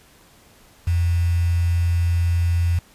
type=tone with quantisation; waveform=sine; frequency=85.9 Hz; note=F2; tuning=28 cents flat; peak=-16 dBFS; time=0.87-2.79 s; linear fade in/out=5 ms; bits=6; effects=pink hiss -52 dBFS RMS until 2.94 s + resampled to 32000 Hz